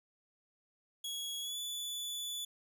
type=tone with pitch glide; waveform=sawtooth; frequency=3335 to 3463 Hz; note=G#7 to A7; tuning=+7 to -28 cents; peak=-35 dBFS; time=1.04-2.45 s; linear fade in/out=5 ms; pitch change=+65 cents; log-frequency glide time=1.41-1.58 s; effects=none